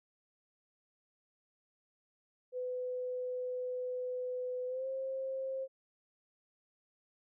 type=tone with pitch glide; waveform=sine; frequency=502 to 530.6 Hz; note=B4 to C5; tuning=+28 to +24 cents; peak=-35 dBFS; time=2.52-5.68 s; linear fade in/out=50 ms; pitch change=+96 cents; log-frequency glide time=4.67-4.87 s; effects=none